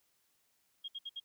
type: tone bursts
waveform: sine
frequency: 3251 Hz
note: G#7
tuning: 38 cents flat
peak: -39 dBFS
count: 4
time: 0.84-1.201 s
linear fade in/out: 10 ms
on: 43 ms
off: 63 ms
effects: white hiss -75 dBFS RMS until 1.24 s